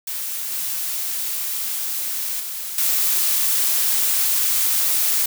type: noise with level steps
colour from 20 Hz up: blue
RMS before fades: -27 / -25 / -29 / -19 dBFS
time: 0.07-5.26 s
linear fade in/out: 5 ms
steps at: 0.52 / 2.4 / 2.78 s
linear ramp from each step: 2 ms
effects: none